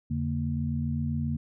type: tone cluster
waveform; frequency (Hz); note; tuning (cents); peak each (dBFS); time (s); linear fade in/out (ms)
sine; 84.5 / 143.7 / 231; E2 / D3 / A#3; +43 / -37 / -16; -32 / -30 / -31; 0.1-1.37; 10
effects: none